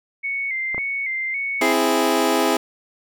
sine tone with vibrato, 2153 Hz, C7, 49 cents sharp, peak -22 dBFS, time 0.23-1.74 s, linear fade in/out 20 ms, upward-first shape square, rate 1.8 Hz, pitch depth 52 cents each way
clicks, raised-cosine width 1 ms, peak -17 dBFS, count 2, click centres 0.746 / 0.78 s
20% pulse chord, C augmented, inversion none, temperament equal, 261.6 / 329.6 / 415.3 Hz, C4 / E4 / G#4, 0 / 0 / 0 cents, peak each -17 / -16 / -16 dBFS, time 1.61-2.57 s, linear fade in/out 5 ms
effects none

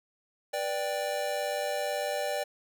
square chord, G major, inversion first, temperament just, 490 / 588 / 784 Hz, B4 / D5 / G5, -14 / +2 / 0 cents, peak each -38 / -32 / -36 dBFS, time 0.53-2.44 s, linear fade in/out 10 ms, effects none

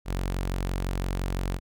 sawtooth tone, 45.86 Hz, F#1, 15 cents flat, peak -23 dBFS, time 0.05-1.6 s, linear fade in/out 50 ms, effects none

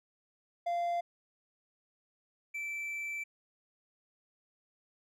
triangle tone pair in turn, 692 / 2328 Hz, F5 / D7, -16 / -16 cents, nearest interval octave + major sixth, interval 2100 cents, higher second, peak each -28 / -34 dBFS, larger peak first, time 0.66-1.01 / 2.54-3.24 s, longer second, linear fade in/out 10 ms, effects none

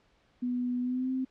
sine tone with pitch glide, 246.9 to 260.4 Hz, B3 to C4, 0 to -8 cents, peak -28 dBFS, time 0.42-1.25 s, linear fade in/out 10 ms, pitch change +92 cents, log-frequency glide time 0.81-1.11 s, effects pink hiss -67 dBFS RMS until 1.3 s + low-pass 4000 Hz 12 dB/octave

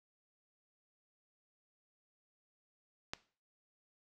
click, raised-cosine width 0.2 ms, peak -20 dBFS, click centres 3.135 s, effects noise-tail reverb RT60 0.4 s tail -18 dB re dry

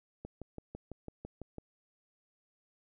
click train, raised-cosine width 2 ms, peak -29 dBFS, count 9, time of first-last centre 0.25-1.583 s, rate 6 Hz, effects none

